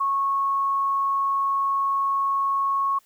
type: tone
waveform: sine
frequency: 1100 Hz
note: C#6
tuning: 14 cents flat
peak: -20 dBFS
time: 0-2.99 s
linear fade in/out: 10 ms
effects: white hiss -61 dBFS RMS until 3.05 s